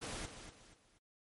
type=noise with echo; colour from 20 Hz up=pink; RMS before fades=-43 dBFS; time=0.01-0.27 s; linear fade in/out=20 ms; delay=240 ms; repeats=3; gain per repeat=-9 dB; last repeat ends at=0.99 s; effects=MP3 48 kbps